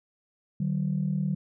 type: tone pair together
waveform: sine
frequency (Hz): 150 / 189.47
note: D3 / F#3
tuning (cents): +37 / +41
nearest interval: major third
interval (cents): 404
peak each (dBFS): -27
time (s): 0.6-1.35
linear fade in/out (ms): 5
effects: tanh soft clip ceiling -18 dBFS